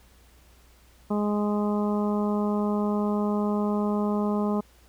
harmonic tone, 207.7 Hz, G#3, in tune, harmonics 1 / 2 / 3 / 4 / 5 / 6, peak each -24 / -30 / -34 / -36 / -36 / -40 dBFS, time 1.1-4.61 s, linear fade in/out 10 ms, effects added 60 Hz sine -55 dBFS peak until 4.88 s + pink hiss -59 dBFS RMS until 4.88 s

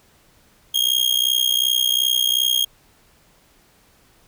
40% pulse tone with amplitude modulation, 3251 Hz, G#7, 38 cents flat, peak -12 dBFS, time 0.74-2.65 s, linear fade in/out 10 ms, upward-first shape sine, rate 62.7 Hz, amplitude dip 90%, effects pink hiss -56 dBFS RMS until 4.27 s

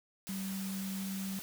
sine tone in noise, 193 Hz, G3, 27 cents flat, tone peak -36 dBFS, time 0.29-1.39 s, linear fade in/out 0 ms, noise white, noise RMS -45 dBFS, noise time 0.27-1.42 s, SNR +6 dB, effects none

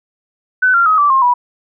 sine tone with pitch steps, 1507 / 1381.9 / 1267.2 / 1162.1 / 1065.6 / 977.2 Hz, F#6 / F6 / D#6 / D6 / C6 / B5, +31 / -19 / +31 / -19 / +31 / -19 cents, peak -8 dBFS, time 0.62-1.34 s, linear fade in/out 10 ms, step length 120 ms, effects none

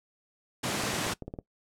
pink high-pass noise, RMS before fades -31 dBFS, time 0.63-1.14 s, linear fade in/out 10 ms, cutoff 120 Hz, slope 24 dB/octave
clicks, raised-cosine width 2 ms, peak -24 dBFS, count 8, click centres 0.837 / 0.941 / 1.067 / 1.132 / 1.223 / 1.28 / 1.339 / 1.388 s
effects noise-tail reverb RT60 0.1 s tail -19 dB re dry + low-pass 10000 Hz 12 dB/octave

